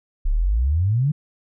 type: exponential sweep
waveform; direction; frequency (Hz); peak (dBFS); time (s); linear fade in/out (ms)
sine; up; 31.76 to 155.56; -16; 0.25-1.12; 10
effects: none